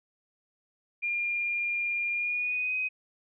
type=tone with pitch glide; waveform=sine; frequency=2406 to 2514 Hz; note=D7 to D#7; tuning=+41 to +17 cents; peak=-27 dBFS; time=1.02-2.89 s; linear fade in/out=20 ms; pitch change=+76 cents; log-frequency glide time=2.13-2.76 s; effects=none